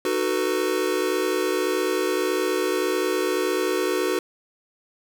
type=chord; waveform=square; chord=B dominant seventh; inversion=first; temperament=just; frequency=308.7 / 370.4 / 444.5 / 493.9 Hz; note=D#4 / F#4 / A4 / B4; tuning=-14 / +2 / +18 / 0 cents; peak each=-30 / -25 / -29 / -29 dBFS; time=0.05-4.19 s; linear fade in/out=2 ms; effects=none

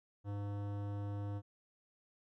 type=tone with hard clipping; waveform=sine; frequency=101.6 Hz; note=G#2; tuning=38 cents flat; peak=-40 dBFS; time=0.24-1.42 s; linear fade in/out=50 ms; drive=17 dB; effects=none

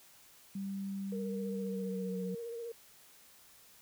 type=tone with pitch glide; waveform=sine; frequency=196 to 183.93 Hz; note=G3 to F#3; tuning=0 to -10 cents; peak=-36 dBFS; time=0.55-2.35 s; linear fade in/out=5 ms; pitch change=-110 cents; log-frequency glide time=1.49-2.24 s
type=tone with vibrato; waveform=sine; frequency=466.3 Hz; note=A#4; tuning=1 cent sharp; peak=-39 dBFS; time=1.12-2.72 s; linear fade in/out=5 ms; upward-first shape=sine; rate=15 Hz; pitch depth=33 cents each way
effects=white hiss -60 dBFS RMS until 3.81 s

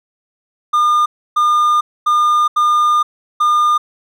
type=tone bursts at uneven times; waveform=triangle; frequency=1210 Hz; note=D#6; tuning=49 cents flat; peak=-8 dBFS; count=5; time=0.73-1.06 / 1.36-1.81 / 2.06-2.48 / 2.56-3.03 / 3.4-3.78 s; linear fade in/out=10 ms; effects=none

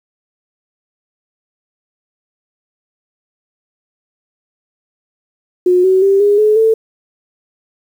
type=tone with pitch steps; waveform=sine; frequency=361.2 / 376.5 / 392.5 / 409.2 / 426.6 / 444.7 Hz; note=F#4 / F#4 / G4 / G#4 / G#4 / A4; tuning=-42 / +30 / +2 / -26 / +46 / +18 cents; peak=-7 dBFS; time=5.66-6.74 s; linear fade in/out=5 ms; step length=180 ms; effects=7-bit

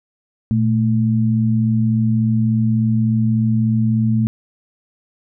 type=tone pair together; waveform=sine; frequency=116.54 / 220 Hz; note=A#2 / A3; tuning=0 / 0 cents; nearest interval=major seventh; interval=1100 cents; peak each=-16 dBFS; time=0.51-4.27 s; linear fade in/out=0 ms; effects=none

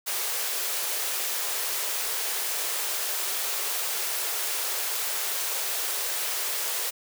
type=high-pass noise; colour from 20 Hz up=white; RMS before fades=-29 dBFS; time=0.06-6.91 s; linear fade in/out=20 ms; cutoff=360 Hz; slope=96 dB/octave; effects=none

